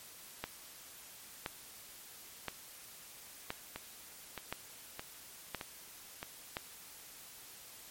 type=two click trains; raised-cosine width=0.3 ms; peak=-24 / -20 dBFS; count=5 / 7; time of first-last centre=3.76-6.229 / 0.44-6.569 s; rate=1.62 / 0.979 Hz; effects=white hiss -53 dBFS RMS until 7.9 s + MP3 64 kbps